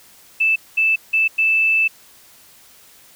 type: tone bursts at uneven times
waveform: sine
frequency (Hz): 2637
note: E7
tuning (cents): 0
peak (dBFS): -13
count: 4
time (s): 0.4-0.56 / 0.77-0.96 / 1.13-1.28 / 1.38-1.88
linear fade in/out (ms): 10
effects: white hiss -48 dBFS RMS until 3.15 s